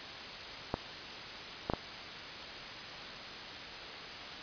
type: clicks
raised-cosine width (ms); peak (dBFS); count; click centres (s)
1; -16; 3; 0.741 / 1.699 / 1.736
effects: white hiss -43 dBFS RMS until 4.42 s + resampled to 11025 Hz